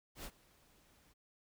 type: noise with ADSR envelope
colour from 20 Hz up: pink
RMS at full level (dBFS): -45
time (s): 0.15-1.14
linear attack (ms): 95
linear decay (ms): 60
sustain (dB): -23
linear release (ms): 23
effects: none